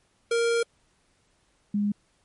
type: tone pair in turn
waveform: square / sine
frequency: 466.2 / 205.4 Hz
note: A#4 / G#3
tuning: 0 / -19 cents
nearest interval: octave + major second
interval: 1419 cents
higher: first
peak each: -22 dBFS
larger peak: neither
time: 0.31-0.63 / 1.74-1.92 s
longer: first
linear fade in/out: 5 ms
effects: pink hiss -67 dBFS RMS until 2.24 s + MP3 48 kbps